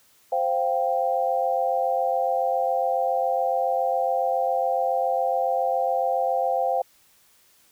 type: chord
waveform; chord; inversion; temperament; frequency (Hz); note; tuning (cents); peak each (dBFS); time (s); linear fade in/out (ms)
sine; C suspended fourth; none; just; 523.3 / 697.7 / 784.9; C5 / F5 / G5; 0 / -2 / +2; -25; 0.32-6.82; 5
effects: white hiss -59 dBFS RMS until 7.71 s